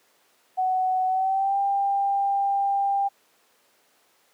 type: tone with pitch glide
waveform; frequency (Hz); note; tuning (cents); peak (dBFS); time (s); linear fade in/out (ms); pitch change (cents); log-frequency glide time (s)
sine; 746 to 794.9; F#5 to G5; +14 to +24; -20; 0.57-3.09; 20; +110; 1.07-1.58
effects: pink hiss -62 dBFS RMS until 4.33 s + high-pass 400 Hz 12 dB/octave